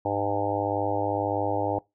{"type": "harmonic tone with a mistuned harmonic", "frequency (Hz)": 101.7, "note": "G#2", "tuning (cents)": -36, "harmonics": [1, 3, 4, 5, 6, 7, 8, 9], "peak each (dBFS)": [-34, -32, -36, -31, -32, -34, -30, -34], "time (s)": [0.05, 1.79], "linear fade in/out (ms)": 5, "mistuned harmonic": 9, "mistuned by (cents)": -35, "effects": ["noise-tail reverb RT60 0.2 s tail -22 dB re dry"]}